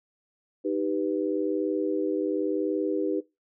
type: chord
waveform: sine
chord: Eb augmented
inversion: none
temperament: equal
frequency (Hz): 311.1 / 392 / 493.9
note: Eb4 / G4 / B4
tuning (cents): 0 / 0 / 0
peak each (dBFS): -28 / -29 / -30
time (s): 0.64-3.21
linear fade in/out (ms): 20
effects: noise-tail reverb RT60 0.2 s tail -18 dB re dry